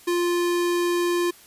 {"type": "tone", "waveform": "square", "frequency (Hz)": 349.2, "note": "F4", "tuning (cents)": 0, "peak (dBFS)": -21, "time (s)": [0.07, 1.31], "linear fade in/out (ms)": 10, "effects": ["white hiss -50 dBFS RMS until 1.46 s", "resampled to 32000 Hz"]}